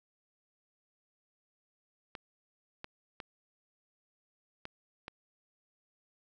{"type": "clicks", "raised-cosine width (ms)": 0.3, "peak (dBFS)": -25, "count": 5, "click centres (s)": [2.152, 2.844, 3.202, 4.654, 5.081], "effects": []}